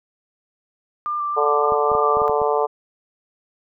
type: tone with vibrato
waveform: sine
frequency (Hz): 1187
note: D6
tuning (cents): +18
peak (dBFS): -21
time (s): 1.06-2.28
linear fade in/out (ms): 0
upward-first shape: square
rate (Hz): 3.6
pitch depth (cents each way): 16
type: harmonic tone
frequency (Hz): 146.83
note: D3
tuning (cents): 0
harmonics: 3 / 4 / 5 / 6 / 7 / 8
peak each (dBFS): -20 / -24 / -24 / -25 / -26 / -28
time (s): 1.36-2.67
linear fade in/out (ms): 20
type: clicks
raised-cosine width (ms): 3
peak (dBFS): -22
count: 7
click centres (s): 1.721 / 1.917 / 1.951 / 2.17 / 2.218 / 2.296 / 2.417
effects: none